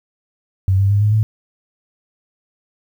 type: tone with pitch steps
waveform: sine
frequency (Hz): 95.3 / 98.49 / 101.79 / 105.19 / 108.71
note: G2 / G2 / G#2 / G#2 / A2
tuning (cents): -48 / +9 / -34 / +23 / -20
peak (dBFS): -11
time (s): 0.68-1.23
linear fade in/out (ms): 0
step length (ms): 110
effects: 8-bit